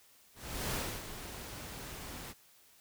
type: noise with ADSR envelope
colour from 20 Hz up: pink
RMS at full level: -35 dBFS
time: 0.34-2.34 s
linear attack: 380 ms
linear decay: 310 ms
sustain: -10 dB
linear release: 38 ms
effects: white hiss -63 dBFS RMS until 2.8 s